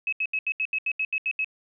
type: tone bursts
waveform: sine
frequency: 2572 Hz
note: E7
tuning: 43 cents flat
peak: -23 dBFS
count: 11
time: 0.07-1.445 s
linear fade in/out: 2 ms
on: 55 ms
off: 77 ms
effects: none